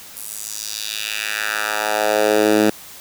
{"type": "tone with high-pass filter sweep", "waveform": "10% pulse", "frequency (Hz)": 106.6, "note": "G#2", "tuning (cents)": 46, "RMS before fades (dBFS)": -20, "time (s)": [0.16, 2.7], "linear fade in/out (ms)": 5, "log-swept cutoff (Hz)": [11000, 250], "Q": 1.8, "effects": ["white hiss -39 dBFS RMS until 3 s"]}